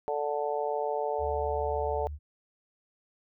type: harmonic tone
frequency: 146.83 Hz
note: D3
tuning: in tune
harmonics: 3 / 4 / 5 / 6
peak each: -32 / -33 / -34 / -35 dBFS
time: 0.08-2.07 s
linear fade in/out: 0 ms
type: tone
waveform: sine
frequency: 74 Hz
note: D2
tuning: 14 cents sharp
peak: -35 dBFS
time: 1.18-2.19 s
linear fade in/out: 50 ms
effects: none